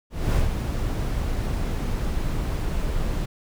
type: noise with ADSR envelope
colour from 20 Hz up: brown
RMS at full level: -19 dBFS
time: 0.1-3.26 s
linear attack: 250 ms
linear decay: 130 ms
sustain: -6 dB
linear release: 11 ms
effects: none